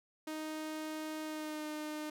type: tone with pitch glide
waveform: sawtooth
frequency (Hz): 311.1 to 304.5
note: D#4 to D#4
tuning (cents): 0 to -37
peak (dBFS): -35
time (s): 0.27-2.1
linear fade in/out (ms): 5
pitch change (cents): -37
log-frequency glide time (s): 1.23-1.66
effects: none